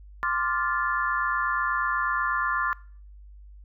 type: chord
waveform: sine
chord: D minor seventh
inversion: third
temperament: equal with one note detuned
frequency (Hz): 1046.5 / 1174.7 / 1396.9 / 1744.8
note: C6 / D6 / F6 / A6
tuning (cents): 0 / 0 / 0 / -15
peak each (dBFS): -29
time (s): 0.23-2.73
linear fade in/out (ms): 0
effects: noise-tail reverb RT60 0.5 s tail -23 dB re dry + added 50 Hz sine -44 dBFS peak until 3.64 s